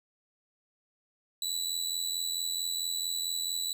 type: tone with amplitude modulation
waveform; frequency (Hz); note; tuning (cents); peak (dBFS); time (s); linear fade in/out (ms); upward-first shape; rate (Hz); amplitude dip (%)
25% pulse; 3951; B7; 0; -24; 1.42-3.73; 2; sine; 84.5; 65
effects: none